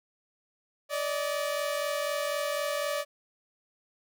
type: tone pair together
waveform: sawtooth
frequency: 578.3 / 622.3 Hz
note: D5 / D#5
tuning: -27 / 0 cents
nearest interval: minor second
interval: 127 cents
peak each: -26 / -31 dBFS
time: 0.89-3.05 s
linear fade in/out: 50 ms
effects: none